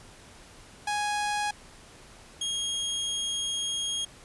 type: tone pair in turn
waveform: sawtooth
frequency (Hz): 830.6 / 3263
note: G#5 / G#7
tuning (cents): 0 / -31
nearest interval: 2 octaves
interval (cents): 2369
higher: second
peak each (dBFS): -23 / -25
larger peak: first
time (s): 0.87-1.51 / 2.41-4.05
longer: second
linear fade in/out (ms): 5
effects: pink hiss -51 dBFS RMS until 4.24 s + resampled to 24000 Hz